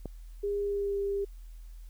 click, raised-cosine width 2 ms, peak -24 dBFS, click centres 0.057 s
sine tone with pitch glide, 405.7 to 399.2 Hz, G#4 to G4, -41 to +32 cents, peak -28 dBFS, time 0.43-1.25 s, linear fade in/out 10 ms, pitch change -27 cents, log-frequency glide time 0.59-0.97 s
effects added 41 Hz sine -43 dBFS peak until 1.89 s + white hiss -66 dBFS RMS until 1.89 s

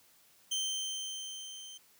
25% pulse tone with level ramp, 3116 Hz, G7, 11 cents flat, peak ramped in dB -27 to -43 dBFS, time 0.51-1.78 s, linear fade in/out 10 ms, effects white hiss -64 dBFS RMS until 1.99 s + high-pass 60 Hz 12 dB/octave

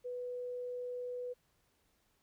sine tone, 493.9 Hz, B4, in tune, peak -38 dBFS, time 0.04-1.34 s, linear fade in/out 20 ms, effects pink hiss -75 dBFS RMS until 2.22 s

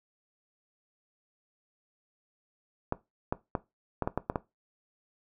clicks, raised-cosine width 1 ms, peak -14 dBFS, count 8, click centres 2.924 / 3.325 / 3.552 / 4.023 / 4.075 / 4.176 / 4.299 / 4.358 s, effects noise-tail reverb RT60 0.2 s tail -17 dB re dry

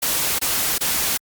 white noise bursts, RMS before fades -21 dBFS, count 3, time 0.02-1.176 s, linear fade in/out 10 ms, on 370 ms, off 23 ms, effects Opus 48 kbps

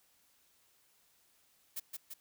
blue noise with echo, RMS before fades -39 dBFS, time 1.76-1.8 s, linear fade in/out 10 ms, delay 170 ms, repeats 2, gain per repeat -3 dB, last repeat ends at 2.14 s, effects white hiss -70 dBFS RMS until 2.2 s

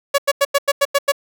sawtooth tone bursts, 563 Hz, C#5, 27 cents sharp, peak -8 dBFS, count 8, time 0.14-1.121 s, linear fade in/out 10 ms, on 43 ms, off 91 ms, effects none

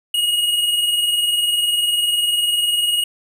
square tone pair together, 2882 / 2902 Hz, F#7 / F#7, -46 / -34 cents, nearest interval unison, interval 12 cents, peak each -17 / -25 dBFS, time 0.14-3.04 s, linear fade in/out 5 ms, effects none

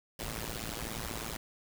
pink noise with amplitude modulation, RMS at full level -35 dBFS, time 0.19-1.37 s, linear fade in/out 5 ms, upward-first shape sine, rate 112 Hz, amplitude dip 95%, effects none

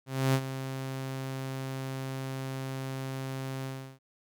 sawtooth tone with ADSR envelope, 133.1 Hz, C3, 30 cents sharp, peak -18 dBFS, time 0.06-3.99 s, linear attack 280 ms, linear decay 62 ms, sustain -12 dB, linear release 340 ms, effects none

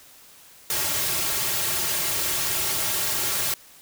white noise with comb filter, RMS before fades -25 dBFS, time 0.7-3.54 s, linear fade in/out 2 ms, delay 4 ms, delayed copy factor -0.7, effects white hiss -50 dBFS RMS until 3.81 s

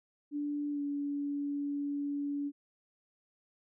sine tone with pitch glide, 291.5 to 286 Hz, D4 to D4, -13 to -46 cents, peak -32 dBFS, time 0.31-2.52 s, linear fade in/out 50 ms, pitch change -33 cents, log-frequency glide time 0.71-0.81 s, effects none

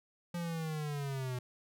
square linear sweep, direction down, 174.61 to 123.47 Hz, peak -36 dBFS, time 0.34-1.39 s, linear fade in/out 5 ms, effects none

